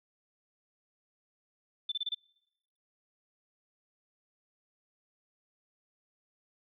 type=tone bursts; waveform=sine; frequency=3533 Hz; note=A7; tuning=6 cents sharp; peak=-30 dBFS; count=5; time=1.89-2.147 s; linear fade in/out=5 ms; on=29 ms; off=28 ms; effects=noise-tail reverb RT60 0.9 s tail -26 dB re dry